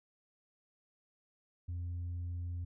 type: tone with tanh clipping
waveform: sine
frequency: 87.31 Hz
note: F2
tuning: in tune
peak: -37 dBFS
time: 1.68-2.65 s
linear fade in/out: 10 ms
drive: 1 dB
effects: none